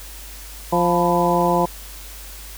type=harmonic tone with a mistuned harmonic; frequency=174.61 Hz; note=F3; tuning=in tune; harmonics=1 / 2 / 3 / 4 / 5 / 6; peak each=-22 / -22 / -22 / -22 / -22 / -22 dBFS; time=0.72-1.66 s; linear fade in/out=10 ms; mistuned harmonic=6; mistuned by=-87 cents; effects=added 50 Hz sine -37 dBFS peak until 2.57 s + white hiss -39 dBFS RMS until 2.57 s